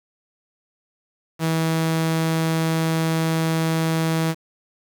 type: tone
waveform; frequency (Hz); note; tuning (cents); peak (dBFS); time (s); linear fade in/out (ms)
sawtooth; 162; E3; -30; -15; 1.39-4.35; 50
effects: 7-bit